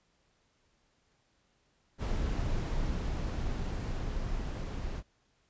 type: noise with level ramp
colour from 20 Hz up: brown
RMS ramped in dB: -31 to -36 dBFS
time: 1.98-5.03 s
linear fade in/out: 50 ms
effects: pink hiss -72 dBFS RMS until 5.49 s + resampled to 16000 Hz